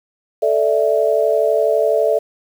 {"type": "chord", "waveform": "sine", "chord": "A suspended fourth", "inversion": "none", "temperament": "equal", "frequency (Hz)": [440, 587.3, 659.3], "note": ["A4", "D5", "E5"], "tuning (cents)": [0, 0, 0], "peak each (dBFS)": -17, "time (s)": [0.42, 2.19], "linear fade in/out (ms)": 10, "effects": ["7-bit"]}